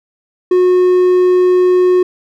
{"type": "tone", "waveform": "triangle", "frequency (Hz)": 363.7, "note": "F#4", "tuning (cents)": -30, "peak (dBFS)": -5, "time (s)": [0.51, 2.03], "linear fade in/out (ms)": 5, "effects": []}